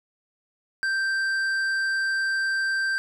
sine tone with tanh clipping, 1568 Hz, G6, in tune, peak -24 dBFS, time 0.83-2.98 s, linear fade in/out 0 ms, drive 9 dB, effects none

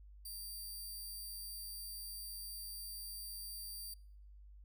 5% pulse tone, 4699 Hz, D8, in tune, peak -38 dBFS, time 0.25-3.94 s, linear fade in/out 5 ms, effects noise-tail reverb RT60 0.7 s tail -25 dB re dry + added 50 Hz sine -54 dBFS peak until 4.64 s

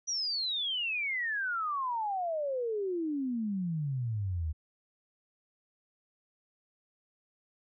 sine exponential sweep, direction down, 5920 to 74.7 Hz, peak -30 dBFS, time 0.07-4.53 s, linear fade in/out 20 ms, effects none

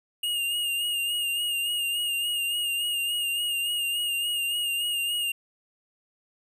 square tone with vibrato, 2836 Hz, F7, 26 cents sharp, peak -26 dBFS, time 0.23-5.32 s, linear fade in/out 5 ms, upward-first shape sine, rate 3.5 Hz, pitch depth 37 cents each way, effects none

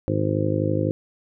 harmonic tone, 51.91 Hz, G#1, in tune, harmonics 2 / 3 / 4 / 5 / 6 / 7 / 8 / 9 / 10, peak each -25 / -27 / -34 / -32 / -26 / -30 / -37 / -33 / -27 dBFS, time 0.08-0.91 s, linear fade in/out 0 ms, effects none

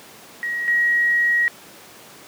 sine tone pair in turn, 1900 / 1900 Hz, A#6 / A#6, +33 / +33 cents, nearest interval unison, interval 0 cents, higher neither, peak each -22 / -15 dBFS, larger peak second, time 0.43-0.68 / 0.68-1.48 s, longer second, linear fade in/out 0 ms, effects pink hiss -43 dBFS RMS until 2.27 s + high-pass 200 Hz 12 dB/octave

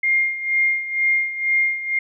sine tone with tremolo, 2120 Hz, C7, 22 cents sharp, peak -14 dBFS, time 0.03-1.99 s, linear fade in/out 5 ms, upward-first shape sine, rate 2.1 Hz, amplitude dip 75%, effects none

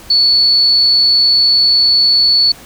sine tone, 4435 Hz, C#8, in tune, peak -7 dBFS, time 0.1-2.52 s, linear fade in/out 5 ms, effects pink hiss -37 dBFS RMS until 2.65 s

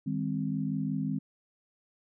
sine chord, C minor, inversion first, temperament equal with one note detuned, 155.56 / 200.9 / 261.6 Hz, Eb3 / G3 / C4, 0 / +43 / 0 cents, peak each -33 dBFS, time 0.06-1.19 s, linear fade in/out 10 ms, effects none

